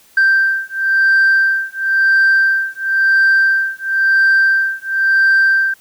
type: beating tone pair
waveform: sine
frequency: 1568 / 1568.97 Hz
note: G6 / G6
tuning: 0 / +1 cents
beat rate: 0.97 Hz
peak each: -12 dBFS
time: 0.17-5.74 s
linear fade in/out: 5 ms
effects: tanh soft clip ceiling -6 dBFS + white hiss -49 dBFS RMS until 5.8 s

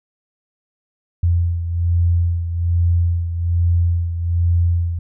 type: beating tone pair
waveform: sine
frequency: 85.7 / 86.9 Hz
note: F2 / F2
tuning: -32 / -8 cents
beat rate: 1.2 Hz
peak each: -15 / -22 dBFS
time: 1.23-4.99 s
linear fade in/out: 5 ms
effects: none

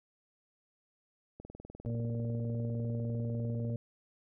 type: click train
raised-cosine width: 2 ms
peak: -33 dBFS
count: 47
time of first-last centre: 1.4-3.7 s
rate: 20 Hz
type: harmonic tone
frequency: 116.54 Hz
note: A#2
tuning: in tune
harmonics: 1 / 2 / 4 / 5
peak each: -33 / -39 / -45 / -47 dBFS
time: 1.86-3.76 s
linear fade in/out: 0 ms
effects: none

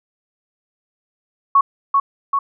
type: tone with echo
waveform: sine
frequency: 1108.7 Hz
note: C#6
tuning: in tune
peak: -8 dBFS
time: 1.55-1.61 s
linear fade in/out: 5 ms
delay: 390 ms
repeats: 2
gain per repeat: -3 dB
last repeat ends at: 2.39 s
effects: none

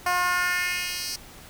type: tone with high-pass filter sweep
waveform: 10% pulse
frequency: 357.8 Hz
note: F4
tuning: 42 cents sharp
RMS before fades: -26 dBFS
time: 0.06-1.16 s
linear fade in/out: 5 ms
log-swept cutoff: 770 to 4800 Hz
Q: 2
effects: pink hiss -46 dBFS RMS until 1.49 s

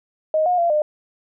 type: tone with pitch steps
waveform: sine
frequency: 625 / 719 / 685 / 604 Hz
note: D#5 / F#5 / F5 / D5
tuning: +8 / -50 / -34 / +48 cents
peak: -15 dBFS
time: 0.34-0.82 s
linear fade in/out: 2 ms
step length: 120 ms
effects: none

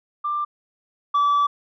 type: tone pair in turn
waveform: sine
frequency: 1185 / 1153.9 Hz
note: D6 / D6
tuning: +15 / -31 cents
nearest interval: unison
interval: 46 cents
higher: first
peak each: -21 / -13 dBFS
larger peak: second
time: 0.24-0.45 / 1.14-1.47 s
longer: second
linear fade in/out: 10 ms
effects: tanh soft clip ceiling -15 dBFS

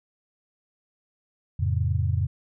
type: chord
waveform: sine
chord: F augmented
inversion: none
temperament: just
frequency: 87.31 / 109.13 / 136.42 Hz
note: F2 / A2 / C#3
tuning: 0 / -14 / -27 cents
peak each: -24 / -26 / -28 dBFS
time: 1.59-2.27 s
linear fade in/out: 10 ms
effects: none

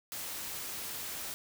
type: noise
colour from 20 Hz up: white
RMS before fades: -40 dBFS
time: 0.12-1.34 s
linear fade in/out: 0 ms
effects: none

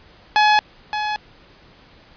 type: tone with echo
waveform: sawtooth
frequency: 846 Hz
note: G#5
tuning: 32 cents sharp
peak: -8 dBFS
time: 0.36-0.59 s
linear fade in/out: 0 ms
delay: 570 ms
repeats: 1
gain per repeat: -9 dB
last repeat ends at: 1.16 s
effects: pink hiss -49 dBFS RMS until 2.16 s + resampled to 11025 Hz

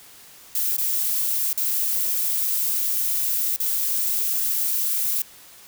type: noise with dropouts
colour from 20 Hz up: violet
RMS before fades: -23 dBFS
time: 0.55-5.22 s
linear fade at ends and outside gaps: 2 ms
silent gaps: 0.767-0.782 / 1.53-1.575 / 3.562-3.601 s
effects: white hiss -47 dBFS RMS until 5.67 s

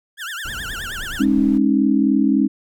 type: tone with vibrato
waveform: 30% pulse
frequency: 1567 Hz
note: G6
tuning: 1 cent flat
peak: -24 dBFS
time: 0.17-1.26 s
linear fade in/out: 50 ms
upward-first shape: triangle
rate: 9.5 Hz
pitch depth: 290 cents each way
type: noise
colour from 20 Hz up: brown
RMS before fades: -34 dBFS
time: 0.45-1.58 s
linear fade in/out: 5 ms
type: chord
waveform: sine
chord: Ab suspended fourth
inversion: none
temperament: equal with one note detuned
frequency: 207.7 / 271.3 / 311.1 Hz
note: Ab3 / Db4 / Eb4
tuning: 0 / -37 / 0 cents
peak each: -18 / -16 / -19 dBFS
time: 1.19-2.48 s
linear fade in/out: 20 ms
effects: none

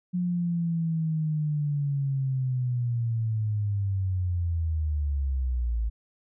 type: linear sweep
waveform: sine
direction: down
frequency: 180 to 54.2 Hz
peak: -24 dBFS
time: 0.13-5.9 s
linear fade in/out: 20 ms
effects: none

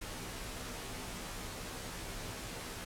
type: noise with comb filter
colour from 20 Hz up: pink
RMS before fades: -43 dBFS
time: 0.01-2.85 s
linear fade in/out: 10 ms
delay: 14 ms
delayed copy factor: -0.7
effects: low-pass 12000 Hz 12 dB/octave

